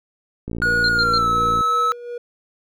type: click train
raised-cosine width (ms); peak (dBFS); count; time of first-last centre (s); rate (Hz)
3; -16; 66; 0.48-1.608; 57.6
type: tone with pitch glide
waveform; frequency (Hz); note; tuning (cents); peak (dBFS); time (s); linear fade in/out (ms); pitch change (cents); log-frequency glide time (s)
triangle; 1448 to 1297.5; F#6 to E6; -38 to -28; -14; 0.62-1.92; 0; -190; 0.9-1.29
type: tone with tremolo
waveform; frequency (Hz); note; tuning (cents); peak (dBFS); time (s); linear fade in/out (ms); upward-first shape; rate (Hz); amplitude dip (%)
triangle; 480.7; B4; -47; -24; 0.65-2.18; 5; sine; 2.8; 60
type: tone bursts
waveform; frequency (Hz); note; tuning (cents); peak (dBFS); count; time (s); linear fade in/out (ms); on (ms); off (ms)
sine; 4186; C8; 0; -18; 3; 0.84-1.181; 2; 47; 100
effects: none